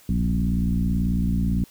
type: tone with frequency modulation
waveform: sine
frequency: 127 Hz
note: B2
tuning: 49 cents sharp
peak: -19 dBFS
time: 0.09-1.64 s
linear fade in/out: 2 ms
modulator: 58.2 Hz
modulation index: 1.9
effects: white hiss -53 dBFS RMS until 1.7 s